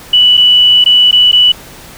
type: tone with dropouts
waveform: sine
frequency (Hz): 2960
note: F#7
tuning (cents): 0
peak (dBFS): -3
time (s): 0.13-1.52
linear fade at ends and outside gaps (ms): 5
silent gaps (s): 0.371-0.375 / 0.842-0.86 / 1.112-1.127 / 1.316-1.328
effects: pink hiss -33 dBFS RMS until 1.97 s